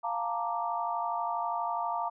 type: chord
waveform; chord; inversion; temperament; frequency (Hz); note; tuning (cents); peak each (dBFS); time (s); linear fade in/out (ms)
sine; Bb major seventh; second; equal; 698.5 / 880 / 932.3 / 1174.7; F5 / A5 / Bb5 / D6; 0 / 0 / 0 / 0; -34 / -38 / -33 / -36; 0.03-2.1; 20
effects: none